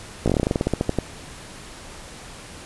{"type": "slowing click train", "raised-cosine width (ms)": 2, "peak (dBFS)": -6, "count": 17, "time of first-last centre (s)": [0.26, 0.987], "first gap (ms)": 17, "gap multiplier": 1.12, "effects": ["pink hiss -40 dBFS RMS until 2.65 s", "resampled to 24000 Hz"]}